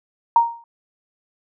sine tone with exponential decay, 932.3 Hz, A#5, in tune, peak -7 dBFS, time 0.36-0.64 s, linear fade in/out 2 ms, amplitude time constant 59 ms, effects none

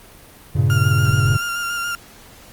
triangle chord, G diminished, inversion none, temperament equal, 98 / 116.54 / 138.59 Hz, G2 / Bb2 / Db3, 0 / 0 / 0 cents, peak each -16 dBFS, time 0.55-1.37 s, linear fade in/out 10 ms
35% pulse tone with vibrato, 1396.9 Hz, F6, in tune, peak -20 dBFS, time 0.7-1.95 s, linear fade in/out 0 ms, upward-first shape square, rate 7 Hz, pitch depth 17 cents each way
effects pink hiss -44 dBFS RMS until 2.52 s + Opus 32 kbps

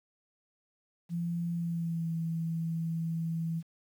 sine tone with pitch glide, 170.7 to 164.5 Hz, F3 to E3, -39 to -3 cents, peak -30 dBFS, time 1.09-3.63 s, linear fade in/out 50 ms, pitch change -64 cents, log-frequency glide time 1.53-2.11 s, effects 10-bit

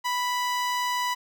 sawtooth tone with notch filter, 987.8 Hz, B5, in tune, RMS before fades -27 dBFS, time 0.04-1.15 s, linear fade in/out 20 ms, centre 11000 Hz, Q 1.2, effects none

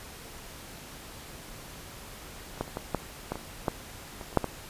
clicks, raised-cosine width 1 ms, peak -30 / -15 / -30 / -18 / -12 / -16 / -22 / -11 / -26 / -29 / -6 / -15 dBFS, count 12, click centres 2.576 / 2.61 / 2.679 / 2.771 / 2.947 / 3.32 / 3.356 / 3.682 / 4.212 / 4.328 / 4.373 / 4.443 s, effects pink hiss -45 dBFS RMS until 4.69 s + resampled to 32000 Hz

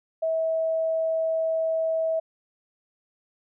sine tone, 647 Hz, E5, 32 cents flat, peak -22 dBFS, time 0.22-2.2 s, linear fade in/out 10 ms, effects none

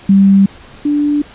sine tone pair in turn, 196 / 292.9 Hz, G3 / D4, 0 / -5 cents, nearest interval perfect fifth, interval 695 cents, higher second, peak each -4 / -10 dBFS, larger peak first, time 0.09-0.46 / 0.85-1.22 s, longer neither, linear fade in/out 5 ms, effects pink hiss -38 dBFS RMS until 1.34 s + resampled to 8000 Hz

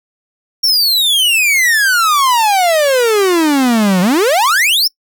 45% pulse exponential two-way sweep, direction down then up, 5590 to 175.6 to 5590 Hz, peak -9 dBFS, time 0.63-4.88 s, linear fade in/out 10 ms, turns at 4.01 s, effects noise-tail reverb RT60 0.1 s tail -25 dB re dry

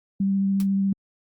sine tone with vibrato, 195.6 Hz, G3, 4 cents flat, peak -19 dBFS, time 0.2-0.93 s, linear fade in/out 5 ms, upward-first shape square, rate 14 Hz, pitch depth 8 cents each way
white noise with exponential decay, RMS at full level -34 dBFS, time 0.6-0.67 s, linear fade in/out 1 ms, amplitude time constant 15 ms
effects Opus 32 kbps

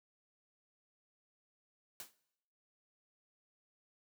white noise with exponential decay, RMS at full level -43 dBFS, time 2-2.15 s, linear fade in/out 0 ms, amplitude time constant 31 ms, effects noise-tail reverb RT60 0.8 s tail -20 dB re dry + high-pass 100 Hz 12 dB/octave

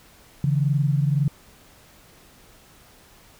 sine tone pair together, 140 / 161.78 Hz, C#3 / E3, +18 / -32 cents, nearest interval minor third, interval 250 cents, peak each -19 / -24 dBFS, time 0.44-1.28 s, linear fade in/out 2 ms, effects pink hiss -52 dBFS RMS until 3.39 s

